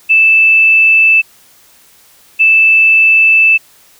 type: tone pair in turn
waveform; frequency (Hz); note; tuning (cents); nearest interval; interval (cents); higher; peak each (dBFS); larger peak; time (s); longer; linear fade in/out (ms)
sine; 2637 / 2637; E7 / E7; 0 / 0; unison; 0; neither; -4; neither; 0.09-1.22 / 2.39-3.58; second; 20
effects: white hiss -45 dBFS RMS until 3.99 s